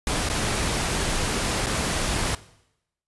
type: noise with dropouts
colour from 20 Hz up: pink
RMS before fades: -25 dBFS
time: 0.07-2.35 s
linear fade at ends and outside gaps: 2 ms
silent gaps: 0.29-0.298 / 1.662-1.667 s
effects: noise-tail reverb RT60 0.8 s tail -18 dB re dry + resampled to 24000 Hz